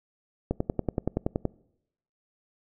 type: click train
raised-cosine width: 2 ms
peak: -12 dBFS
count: 11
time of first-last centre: 0.51-1.453 s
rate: 10.6 Hz
effects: noise-tail reverb RT60 0.8 s tail -24 dB re dry